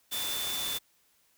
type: tone in noise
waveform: sine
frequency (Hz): 3520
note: A7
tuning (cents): 0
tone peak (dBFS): -34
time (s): 0.11-0.79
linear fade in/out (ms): 20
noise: white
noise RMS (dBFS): -35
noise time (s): 0.11-0.79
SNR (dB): -2
effects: white hiss -68 dBFS RMS until 1.37 s